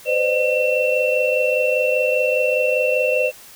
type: tone cluster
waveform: sine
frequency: 509 / 534 / 605 / 2705 Hz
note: C5 / C5 / D#5 / E7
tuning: -48 / +35 / -49 / +44 cents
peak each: -19 / -28 / -21 / -21 dBFS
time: 0.05-3.32 s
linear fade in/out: 50 ms
effects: white hiss -43 dBFS RMS until 3.55 s